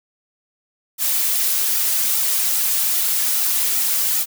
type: noise with flanger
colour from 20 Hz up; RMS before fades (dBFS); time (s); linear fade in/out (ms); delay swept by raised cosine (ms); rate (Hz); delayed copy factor
blue; -19; 0.98-4.26; 50; 1.8 to 4.9; 2.5; -0.8
effects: none